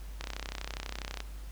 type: click train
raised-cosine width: 0.2 ms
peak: -19 dBFS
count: 33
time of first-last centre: 0.21-1.204 s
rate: 32.2 Hz
effects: added 50 Hz sine -40 dBFS peak until 1.51 s + pink hiss -55 dBFS RMS until 1.51 s